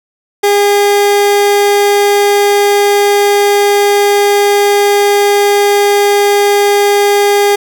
30% pulse tone, 406.8 Hz, G#4, 36 cents flat, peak -4 dBFS, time 0.43-7.56 s, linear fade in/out 10 ms, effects none

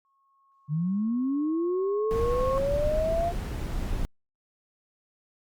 sine tone with exponential growth, 1092 Hz, C#6, 26 cents flat, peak -28 dBFS, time 0.05-2.58 s, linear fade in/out 0 ms, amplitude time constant 550 ms
sine linear sweep, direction up, 142.3 to 698.5 Hz, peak -24 dBFS, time 0.68-3.33 s, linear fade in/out 50 ms
brown noise, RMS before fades -30 dBFS, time 2.11-4.05 s, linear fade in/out 0 ms
effects Opus 48 kbps

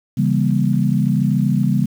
sine chord, C# diminished seventh, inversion none, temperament just, 138.59 / 166.31 / 199.57 / 239.5 Hz, C#3 / E3 / G3 / Bb3, 0 / +16 / +31 / +47 cents, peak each -18 / -21 / -18 / -21 dBFS, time 0.17-1.86 s, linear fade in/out 10 ms, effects 7-bit

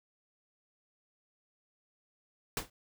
pink noise with exponential decay, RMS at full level -29 dBFS, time 2.57-2.7 s, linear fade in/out 2 ms, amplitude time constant 27 ms, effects none

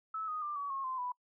sine tone with pitch steps, 1302 / 1243.9 / 1188.4 / 1135.4 / 1084.8 / 1036.4 / 990.2 Hz, E6 / D#6 / D6 / C#6 / C#6 / C6 / B5, -22 / -1 / +20 / +41 / -38 / -17 / +4 cents, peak -35 dBFS, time 0.14-1.12 s, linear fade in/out 5 ms, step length 140 ms, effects noise-tail reverb RT60 0.1 s tail -24 dB re dry

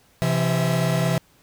45% pulse tone cluster, 131.7 / 168.5 / 649 Hz, C3 / E3 / E5, +12 / +38 / -27 cents, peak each -23 / -22 / -27 dBFS, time 0.22-1.18 s, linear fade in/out 0 ms, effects pink hiss -58 dBFS RMS until 1.42 s

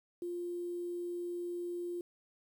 sine tone with quantisation, 350 Hz, F4, 4 cents sharp, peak -36 dBFS, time 0.22-2.01 s, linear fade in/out 2 ms, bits 10, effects none

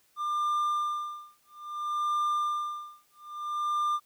triangle tone with tremolo, 1197 Hz, D6, 33 cents sharp, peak -23 dBFS, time 0.16-4 s, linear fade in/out 50 ms, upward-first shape sine, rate 0.6 Hz, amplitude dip 100%, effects white hiss -67 dBFS RMS until 4.05 s

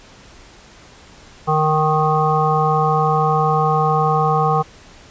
harmonic tone with a mistuned harmonic, 155.2 Hz, D#3, 4 cents flat, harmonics 1 / 3 / 5 / 7 / 8, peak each -19 / -21 / -18 / -20 / -23 dBFS, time 1.47-4.63 s, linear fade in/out 20 ms, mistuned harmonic 1, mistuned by -22 cents, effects pink hiss -44 dBFS RMS until 5.1 s + resampled to 16000 Hz

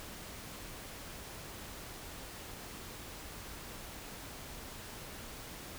silence, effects pink hiss -47 dBFS RMS until 5.78 s

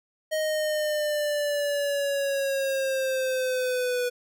square linear sweep, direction down, 626 to 490 Hz, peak -25 dBFS, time 0.31-4.1 s, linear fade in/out 20 ms, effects none

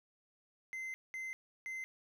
triangle tone bursts at uneven times, 2068 Hz, C7, 21 cents flat, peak -38 dBFS, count 3, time 0.73-0.94 / 1.14-1.33 / 1.66-1.84 s, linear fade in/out 0 ms, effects none

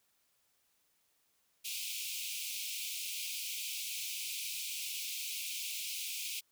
pink high-pass noise, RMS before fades -40 dBFS, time 1.64-6.41 s, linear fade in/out 20 ms, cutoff 2300 Hz, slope 96 dB/octave, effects white hiss -75 dBFS RMS until 6.51 s

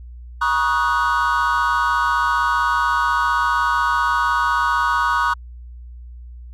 triangle chord, D# minor seventh, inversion second, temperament equal with one note detuned, 954.1 / 1108.7 / 1244.5 / 1480 Hz, A#5 / C#6 / D#6 / F#6, +40 / 0 / 0 / 0 cents, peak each -19 dBFS, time 0.41-5.34 s, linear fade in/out 10 ms, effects tanh soft clip ceiling -8 dBFS + added 60 Hz sine -34 dBFS peak until 6.53 s

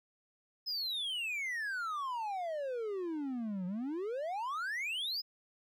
triangle exponential two-way sweep, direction down then up, 5170 to 175.8 to 5170 Hz, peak -33 dBFS, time 0.66-5.22 s, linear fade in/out 20 ms, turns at 3.66 s, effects none

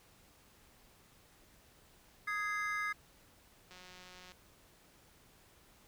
triangle chord, Ab major, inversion second, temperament just, 1245.9 / 1661.2 / 2077 Hz, Eb6 / Ab6 / C7, +2 / 0 / -13 cents, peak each -37 dBFS, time 2.27-2.93 s, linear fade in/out 10 ms
click train, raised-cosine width 0.2 ms, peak -37 dBFS, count 112, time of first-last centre 3.71-4.32 s, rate 182 Hz
effects pink hiss -64 dBFS RMS until 5.87 s

